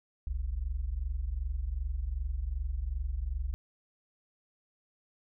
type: tone pair together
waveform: sine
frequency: 45.38 / 68 Hz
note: F#1 / C#2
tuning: -33 / -33 cents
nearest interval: perfect fifth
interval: 700 cents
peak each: -34 / -33 dBFS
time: 0.27-3.54 s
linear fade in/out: 0 ms
effects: none